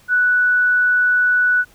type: tone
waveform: sine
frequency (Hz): 1480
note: F#6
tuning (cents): 0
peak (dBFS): -12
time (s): 0.08-1.65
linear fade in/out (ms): 50
effects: pink hiss -51 dBFS RMS until 1.74 s